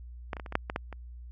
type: clicks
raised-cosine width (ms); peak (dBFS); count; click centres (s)
0.5; -17 / -24 / -24 / -27 / -23 / -9 / -17 / -15 / -26; 9; 0.332 / 0.368 / 0.398 / 0.462 / 0.524 / 0.554 / 0.699 / 0.761 / 0.927
effects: added 60 Hz sine -42 dBFS peak until 1.31 s